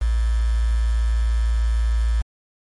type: tone with quantisation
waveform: sine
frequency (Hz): 56.6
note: A1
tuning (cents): +50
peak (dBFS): -16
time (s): 0.01-2.22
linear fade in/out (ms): 10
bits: 6
effects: MP3 48 kbps